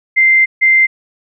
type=tone pair in turn; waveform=sine; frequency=2086 / 2086 Hz; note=C7 / C7; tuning=-6 / -6 cents; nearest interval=unison; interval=0 cents; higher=neither; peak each=-6 dBFS; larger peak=neither; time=0.16-0.46 / 0.61-0.87 s; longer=first; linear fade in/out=20 ms; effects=none